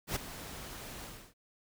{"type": "noise with ADSR envelope", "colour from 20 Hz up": "pink", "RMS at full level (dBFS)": -32, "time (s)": [0.07, 1.34], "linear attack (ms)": 91, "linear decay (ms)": 7, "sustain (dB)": -13, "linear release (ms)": 300, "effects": []}